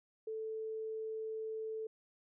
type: tone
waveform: sine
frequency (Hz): 440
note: A4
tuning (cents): 0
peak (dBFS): -38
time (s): 0.27-1.87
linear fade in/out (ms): 5
effects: none